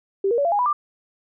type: tone with pitch steps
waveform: sine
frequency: 392 / 471.6 / 567.3 / 682.5 / 821.1 / 987.8 / 1188.3 Hz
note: G4 / A#4 / C#5 / F5 / G#5 / B5 / D6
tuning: 0 / +20 / +40 / -40 / -20 / 0 / +20 cents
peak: -17 dBFS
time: 0.24-0.73 s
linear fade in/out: 5 ms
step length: 70 ms
effects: none